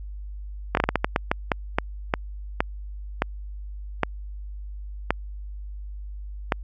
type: slowing click train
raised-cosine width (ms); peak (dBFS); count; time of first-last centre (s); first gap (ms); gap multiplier
0.5; -4; 17; 0.75-6.522; 22; 1.32
effects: added 50 Hz sine -33 dBFS peak until 6.63 s